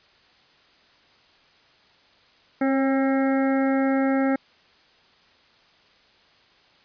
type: harmonic tone with a mistuned harmonic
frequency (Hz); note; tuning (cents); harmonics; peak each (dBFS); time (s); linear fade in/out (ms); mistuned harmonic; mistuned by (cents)
268.3; C4; +44; 1 / 2 / 3 / 5 / 6 / 7 / 8; -20 / -26 / -30 / -34 / -36 / -37 / -38; 2.61-4.36; 5; 2; +19
effects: white hiss -57 dBFS RMS until 6.84 s + resampled to 11025 Hz